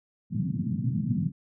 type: band-pass noise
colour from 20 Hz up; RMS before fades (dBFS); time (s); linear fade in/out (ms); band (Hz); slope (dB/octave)
pink; -28; 0.3-1.32; 50; 110 to 240; 48
effects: none